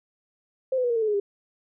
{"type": "tone with pitch steps", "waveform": "sine", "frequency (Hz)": [523.3, 504, 485.4, 467.6, 450.3, 433.7, 417.7, 402.4], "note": ["C5", "B4", "B4", "A#4", "A4", "A4", "G#4", "G4"], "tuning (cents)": [0, 35, -30, 5, 40, -25, 10, 45], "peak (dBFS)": -21, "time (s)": [0.72, 1.2], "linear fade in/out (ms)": 5, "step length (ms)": 60, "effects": []}